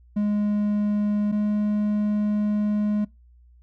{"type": "tone pair in turn", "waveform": "triangle", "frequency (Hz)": [207.7, 209.1], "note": ["G#3", "G#3"], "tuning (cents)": [0, 12], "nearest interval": "unison", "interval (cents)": 12, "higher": "second", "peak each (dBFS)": -18, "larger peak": "neither", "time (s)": [[0.16, 1.32], [1.32, 3.05]], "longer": "second", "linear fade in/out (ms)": 10, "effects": ["noise-tail reverb RT60 0.2 s tail -23 dB re dry", "added 60 Hz sine -50 dBFS peak until 3.62 s"]}